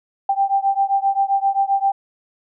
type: beating tone pair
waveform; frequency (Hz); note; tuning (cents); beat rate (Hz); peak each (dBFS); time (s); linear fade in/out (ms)
sine; 784 / 791.6; G5 / G5; 0 / +17; 7.6; -18 / -19; 0.29-1.92; 5
effects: none